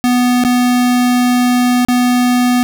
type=tone with dropouts; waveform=square; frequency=246.9 Hz; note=B3; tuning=in tune; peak=-10 dBFS; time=0.04-2.63 s; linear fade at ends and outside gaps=0 ms; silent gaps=0.438-0.449 / 1.85-1.885 s; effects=none